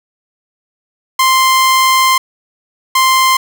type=tone bursts at uneven times; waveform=sawtooth; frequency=1046.5 Hz; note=C6; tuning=in tune; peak=-4 dBFS; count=2; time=1.19-2.18 / 2.95-3.37 s; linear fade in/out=5 ms; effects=none

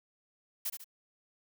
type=noise with echo; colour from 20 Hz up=blue; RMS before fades=-34 dBFS; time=0.65-0.7 s; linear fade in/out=10 ms; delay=72 ms; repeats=2; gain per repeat=-7 dB; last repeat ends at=0.844 s; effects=none

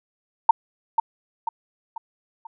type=tone with echo; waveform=sine; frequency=910 Hz; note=A#5; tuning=42 cents flat; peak=-7 dBFS; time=0.49-0.51 s; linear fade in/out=5 ms; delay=490 ms; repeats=4; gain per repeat=-7 dB; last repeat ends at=2.47 s; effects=none

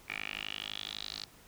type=tone with band-pass filter sweep; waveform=10% pulse; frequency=51.91 Hz; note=G#1; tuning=in tune; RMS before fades=-41 dBFS; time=0.08-1.25 s; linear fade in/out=10 ms; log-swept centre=2300 to 4400 Hz; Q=5.7; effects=pink hiss -58 dBFS RMS until 1.47 s

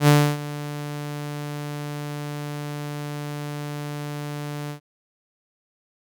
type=tone with ADSR envelope; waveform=sawtooth; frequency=146.83 Hz; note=D3; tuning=in tune; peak=-7 dBFS; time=0-4.8 s; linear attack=79 ms; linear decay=290 ms; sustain=-18 dB; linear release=100 ms; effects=none

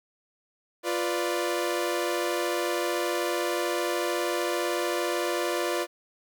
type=chord; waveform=sawtooth; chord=B diminished; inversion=second; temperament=equal; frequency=349.2 / 493.9 / 587.3 Hz; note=F4 / B4 / D5; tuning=0 / 0 / 0 cents; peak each=-25 / -28 / -27 dBFS; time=0.83-5.87 s; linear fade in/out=50 ms; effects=10-bit

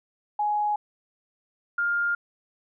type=tone pair in turn; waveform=sine; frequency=836 / 1406 Hz; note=G#5 / F6; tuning=+11 / +11 cents; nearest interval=major sixth; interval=900 cents; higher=second; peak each=-22 dBFS; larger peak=neither; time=0.39-0.76 / 1.78-2.15 s; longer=neither; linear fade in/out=5 ms; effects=none

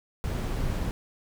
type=noise; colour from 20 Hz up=brown; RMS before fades=-29 dBFS; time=0.24-0.91 s; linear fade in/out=0 ms; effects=none

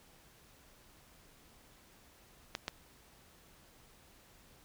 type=clicks; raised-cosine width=0.2 ms; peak=-18 dBFS; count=2; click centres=2.551 / 2.681 s; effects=pink hiss -62 dBFS RMS until 4.64 s

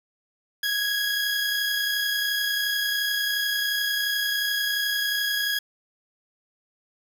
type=tone pair together; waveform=20% pulse; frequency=1629.8 / 1661.2 Hz; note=G#6 / G#6; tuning=-33 / 0 cents; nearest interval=unison; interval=33 cents; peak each=-29 / -19 dBFS; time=0.63-5.59 s; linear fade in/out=5 ms; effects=8-bit

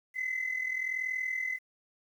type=tone pair together; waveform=sine; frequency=2004 / 2045 Hz; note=B6 / C7; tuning=+25 / -40 cents; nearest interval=unison; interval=35 cents; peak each=-35 / -31 dBFS; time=0.14-1.59 s; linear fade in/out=50 ms; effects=tanh soft clip ceiling -25 dBFS + 10-bit

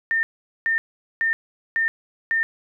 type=tone bursts; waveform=sine; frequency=1812 Hz; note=A#6; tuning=50 cents flat; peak=-18 dBFS; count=5; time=0.11-2.43 s; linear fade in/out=0 ms; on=120 ms; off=430 ms; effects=none

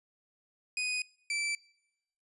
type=tone pair in turn; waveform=sawtooth; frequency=2489 / 2328 Hz; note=D#7 / D7; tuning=0 / -16 cents; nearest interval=minor second; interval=116 cents; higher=first; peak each=-27 dBFS; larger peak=neither; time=0.77-1.02 / 1.3-1.55 s; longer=neither; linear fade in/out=2 ms; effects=noise-tail reverb RT60 0.9 s tail -25 dB re dry + resampled to 24000 Hz

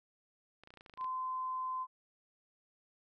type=clicks; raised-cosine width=0.3 ms; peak=-38 dBFS; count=12; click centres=0.636 / 0.674 / 0.705 / 0.739 / 0.773 / 0.809 / 0.862 / 0.897 / 0.938 / 0.975 / 1.011 / 1.044 s
type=tone; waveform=sine; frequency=1030 Hz; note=C6; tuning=28 cents flat; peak=-35 dBFS; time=0.97-1.87 s; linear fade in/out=50 ms
effects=none

